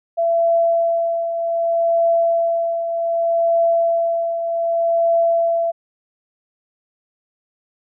sine tone with tremolo, 672 Hz, E5, 33 cents sharp, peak -12 dBFS, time 0.17-5.72 s, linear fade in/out 20 ms, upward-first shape triangle, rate 0.65 Hz, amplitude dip 60%, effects none

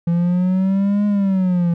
triangle exponential two-way sweep, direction up then down, 168.6 to 207.7 to 168.6 Hz, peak -12 dBFS, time 0.07-1.74 s, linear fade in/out 5 ms, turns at 1.06 s, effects none

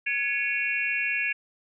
sine tone cluster, 1682 / 2223 / 2437 / 2722 Hz, G#6 / C#7 / D#7 / F7, +22 / +4 / -37 / -45 cents, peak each -30 dBFS, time 0.06-1.33 s, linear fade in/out 10 ms, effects none

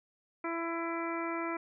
harmonic tone, 333.9 Hz, E4, 22 cents sharp, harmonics 1 / 2 / 3 / 4 / 5 / 6 / 7, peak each -36 / -41 / -40 / -40 / -49 / -44 / -44 dBFS, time 0.44-1.57 s, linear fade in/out 5 ms, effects none

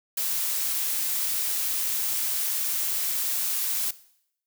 blue noise, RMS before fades -27 dBFS, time 0.17-3.91 s, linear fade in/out 5 ms, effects noise-tail reverb RT60 0.7 s tail -18 dB re dry

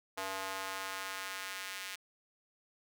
square tone with high-pass filter sweep, 96 Hz, G2, 36 cents flat, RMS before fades -41 dBFS, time 0.17-1.96 s, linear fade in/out 10 ms, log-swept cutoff 740 to 2100 Hz, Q 1.1, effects none

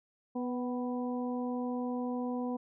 harmonic tone with a mistuned harmonic, 246.9 Hz, B3, in tune, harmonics 1 / 2 / 3 / 4, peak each -33 / -39 / -43 / -45 dBFS, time 0.35-2.57 s, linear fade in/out 10 ms, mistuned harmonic 3, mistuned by +27 cents, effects none

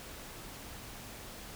silence, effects pink hiss -47 dBFS RMS until 1.55 s

